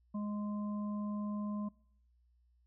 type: harmonic tone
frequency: 207.7 Hz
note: G#3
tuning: in tune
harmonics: 1 / 3 / 5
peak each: -35 / -50 / -49 dBFS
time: 0.14-1.69 s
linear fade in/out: 10 ms
effects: noise-tail reverb RT60 0.7 s tail -25 dB re dry + added 60 Hz sine -67 dBFS peak until 2.66 s